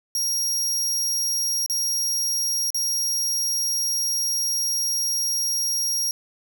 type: tone with dropouts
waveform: sawtooth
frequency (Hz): 5620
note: F8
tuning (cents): +10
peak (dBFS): -19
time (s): 0.15-6.11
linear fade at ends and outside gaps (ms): 1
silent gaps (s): 1.662-1.698 / 2.704-2.745
effects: none